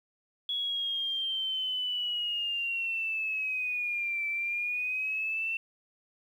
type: linear two-way sweep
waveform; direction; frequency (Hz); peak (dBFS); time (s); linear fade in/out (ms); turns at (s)
sine; down then up; 3365 to 2324 to 2694; -29; 0.49-5.57; 2; 4.27
effects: 10-bit